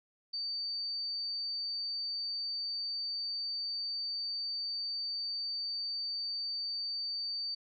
sine tone, 4598 Hz, D8, 37 cents flat, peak -34 dBFS, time 0.33-7.55 s, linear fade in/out 10 ms, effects none

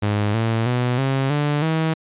sawtooth tone with pitch steps, 103.83 / 113.23 / 123.48 / 134.65 / 146.84 / 160.13 Hz, G#2 / A#2 / B2 / C#3 / D3 / E3, 0 / -50 / 0 / -50 / 0 / -50 cents, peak -14 dBFS, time 0.02-1.94 s, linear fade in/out 10 ms, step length 320 ms, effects resampled to 8000 Hz

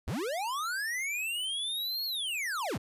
square linear two-way sweep, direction up then down, 45.54 to 4375 to 45.54 Hz, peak -32 dBFS, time 0.07-2.78 s, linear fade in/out 10 ms, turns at 2.05 s, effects resampled to 32000 Hz + 12-bit

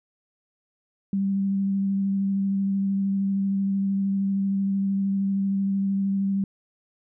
sine tone with vibrato, 196 Hz, G3, in tune, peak -21 dBFS, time 1.13-6.44 s, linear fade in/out 2 ms, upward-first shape square, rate 13 Hz, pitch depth 10 cents each way, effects none

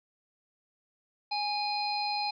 harmonic tone with a mistuned harmonic, 829 Hz, G#5, 3 cents flat, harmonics 1 / 3 / 5 / 6, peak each -31 / -38 / -34 / -41 dBFS, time 1.31-2.31 s, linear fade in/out 10 ms, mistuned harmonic 3, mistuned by -17 cents, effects none

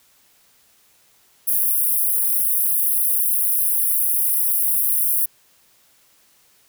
white high-pass noise, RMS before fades -19 dBFS, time 1.47-5.26 s, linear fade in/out 10 ms, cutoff 9600 Hz, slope 96 dB/octave, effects white hiss -57 dBFS RMS until 6.68 s

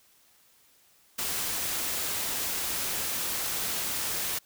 white noise, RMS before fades -31 dBFS, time 1.18-4.39 s, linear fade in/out 10 ms, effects white hiss -62 dBFS RMS until 4.45 s

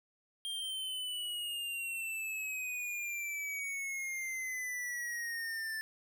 square exponential sweep, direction down, 3206 to 1760 Hz, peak -37 dBFS, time 0.45-5.81 s, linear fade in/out 0 ms, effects none

